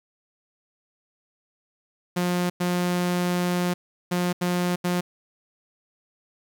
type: tone bursts at uneven times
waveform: sawtooth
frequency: 177.7 Hz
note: F3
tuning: 30 cents sharp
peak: -18 dBFS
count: 5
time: 2.16-2.5 / 2.6-3.74 / 4.11-4.33 / 4.41-4.76 / 4.84-5.01 s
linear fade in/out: 10 ms
effects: 10-bit